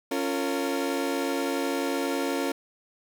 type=chord; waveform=30% pulse; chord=Bb minor; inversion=first; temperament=equal with one note detuned; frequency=277.2 / 349.2 / 457.9 Hz; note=Db4 / F4 / Bb4; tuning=0 / 0 / -31 cents; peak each=-26 / -29 / -29 dBFS; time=0.11-2.52 s; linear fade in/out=5 ms; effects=none